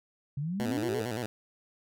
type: exponential sweep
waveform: sine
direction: up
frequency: 134.4 to 466.2 Hz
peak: -30 dBFS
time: 0.37-1.02 s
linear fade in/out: 5 ms
type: tone with vibrato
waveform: 10% pulse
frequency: 115.3 Hz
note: A#2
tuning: 19 cents flat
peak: -24 dBFS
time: 0.6-1.26 s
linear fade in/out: 0 ms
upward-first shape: square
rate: 8.8 Hz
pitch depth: 120 cents each way
effects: none